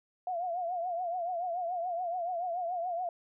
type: tone with vibrato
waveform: sine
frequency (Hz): 704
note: F5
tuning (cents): +14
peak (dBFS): -31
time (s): 0.27-3.09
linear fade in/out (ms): 2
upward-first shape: triangle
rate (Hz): 7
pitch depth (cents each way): 110
effects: none